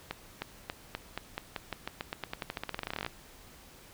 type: accelerating click train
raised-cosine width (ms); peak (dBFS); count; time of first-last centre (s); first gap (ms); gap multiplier
0.3; -18; 30; 0.11-3.064; 310; 0.9
effects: pink hiss -54 dBFS RMS until 3.93 s